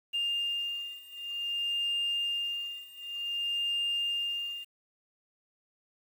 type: beating tone pair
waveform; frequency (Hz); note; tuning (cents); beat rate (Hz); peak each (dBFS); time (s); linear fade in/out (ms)
sine; 2807 / 2807.54; F7 / F7; +8 / +8; 0.54; -33 / -32; 0.13-4.65; 20
effects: tanh soft clip ceiling -24 dBFS + 9-bit